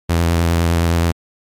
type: tone with vibrato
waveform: sawtooth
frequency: 84.3 Hz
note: E2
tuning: 39 cents sharp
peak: -9 dBFS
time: 0.09-1.12 s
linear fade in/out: 10 ms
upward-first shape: triangle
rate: 9.7 Hz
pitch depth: 31 cents each way
effects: MP3 96 kbps